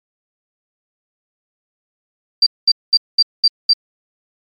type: tone bursts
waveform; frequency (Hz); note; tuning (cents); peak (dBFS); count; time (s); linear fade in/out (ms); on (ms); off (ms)
sine; 4700; D8; +1; -7; 6; 2.42-3.734; 5; 44; 210
effects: MP3 96 kbps